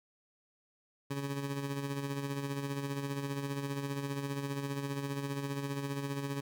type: tone with tremolo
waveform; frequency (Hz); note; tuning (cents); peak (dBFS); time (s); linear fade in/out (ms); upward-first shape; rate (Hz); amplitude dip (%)
20% pulse; 139.8; C#3; +15; -28; 1.1-6.41; 10; sine; 15; 50
effects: none